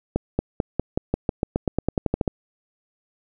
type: accelerating click train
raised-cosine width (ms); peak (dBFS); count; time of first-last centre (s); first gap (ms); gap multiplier
2; -7; 17; 0.16-2.278; 230; 0.92
effects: none